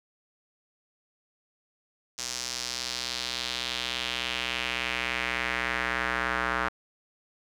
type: tone with band-pass filter sweep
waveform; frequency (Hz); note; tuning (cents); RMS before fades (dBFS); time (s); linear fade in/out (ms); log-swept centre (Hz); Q
square; 61.74; B1; 0; -31; 2.18-6.69; 10; 6000 to 1400; 2.2
effects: none